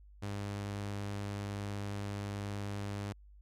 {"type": "tone", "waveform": "sawtooth", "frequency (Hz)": 101.2, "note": "G#2", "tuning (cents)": -44, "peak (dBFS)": -33, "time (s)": [0.22, 3.13], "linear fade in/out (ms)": 10, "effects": ["added 50 Hz sine -54 dBFS peak until 3.41 s", "low-pass 10000 Hz 12 dB/octave"]}